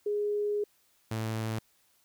sine / sawtooth tone pair in turn, 414.4 / 110.97 Hz, G#4 / A2, -4 / +15 cents, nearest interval octave + major seventh, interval 2281 cents, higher first, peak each -27 dBFS, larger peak neither, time 0.06-0.64 / 1.11-1.59 s, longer first, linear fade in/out 5 ms, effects white hiss -68 dBFS RMS until 2.04 s

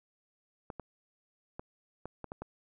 clicks, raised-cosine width 1 ms, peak -26 dBFS, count 7, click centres 0.702 / 0.797 / 1.595 / 2.056 / 2.243 / 2.319 / 2.42 s, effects none

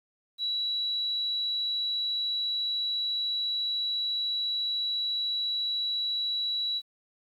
sine tone, 3918 Hz, B7, 15 cents flat, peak -27 dBFS, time 0.38-6.82 s, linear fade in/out 50 ms, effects 10-bit

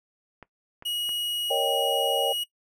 clicks, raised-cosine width 0.5 ms, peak -28 dBFS, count 3, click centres 0.427 / 0.824 / 1.092 s
45% pulse tone, 2900 Hz, F#7, 35 cents flat, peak -27 dBFS, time 0.85-2.44 s, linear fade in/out 10 ms
sine chord, Eb dominant seventh, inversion second, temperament equal, 466.2 / 554.4 / 622.3 / 784 Hz, Bb4 / Db5 / Eb5 / G5, 0 / 0 / 0 / 0 cents, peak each -29 / -27 / -31 / -28 dBFS, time 1.5-2.33 s, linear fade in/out 10 ms
effects noise-tail reverb RT60 0.1 s tail -18 dB re dry

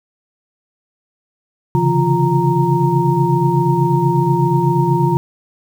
sine tone cluster, 134.8 / 143 / 167.6 / 350.4 / 930 Hz, C#3 / D3 / E3 / F4 / A#5, -48 / -46 / +29 / +6 / -4 cents, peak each -18 dBFS, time 1.75-5.17 s, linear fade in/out 0 ms, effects 7-bit

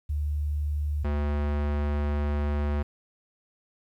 sine / square tone pair in turn, 74 / 73.07 Hz, D2 / D2, +14 / -8 cents, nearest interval unison, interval 22 cents, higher first, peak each -25 / -25 dBFS, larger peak neither, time 0.09-1.04 / 1.04-2.83 s, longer second, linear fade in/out 10 ms, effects low-pass 2000 Hz 12 dB/octave + 10-bit

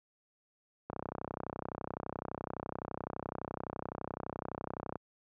click train, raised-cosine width 1 ms, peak -23 dBFS, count 130, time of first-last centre 0.9-4.957 s, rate 31.8 Hz, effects high-pass 80 Hz 12 dB/octave

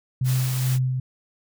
sine tone with tremolo, 128.6 Hz, C3, 30 cents flat, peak -18 dBFS, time 0.21-1 s, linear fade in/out 5 ms, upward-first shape sine, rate 2.3 Hz, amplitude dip 40%
white noise, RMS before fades -33 dBFS, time 0.24-0.79 s, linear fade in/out 50 ms
effects none

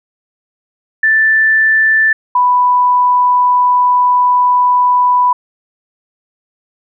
sine tone pair in turn, 1764 / 990 Hz, A6 / B5, +4 / +4 cents, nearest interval minor seventh, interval 1000 cents, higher first, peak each -7 dBFS, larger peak neither, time 1.03-2.13 / 2.35-5.33 s, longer second, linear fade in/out 5 ms, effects none

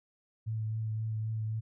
sine tone with vibrato, 109.9 Hz, A2, 2 cents flat, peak -31 dBFS, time 0.46-1.61 s, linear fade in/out 20 ms, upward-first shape triangle, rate 3.8 Hz, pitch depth 20 cents each way, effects none

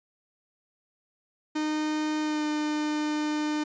45% pulse tone with pitch glide, 306.7 to 302.1 Hz, D#4 to D4, -25 to +49 cents, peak -26 dBFS, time 1.55-3.64 s, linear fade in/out 10 ms, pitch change -26 cents, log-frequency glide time 2.21-2.45 s, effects resampled to 16000 Hz

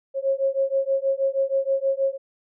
sine beating tone pair, 539 / 545.3 Hz, C#5 / C#5, -49 / -29 cents, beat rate 6.3 Hz, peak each -23 dBFS, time 0.14-2.18 s, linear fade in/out 50 ms, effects none

